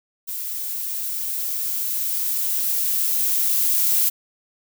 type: noise with level ramp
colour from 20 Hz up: violet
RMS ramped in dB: -29 to -18 dBFS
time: 0.27-4.1 s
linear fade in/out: 20 ms
effects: none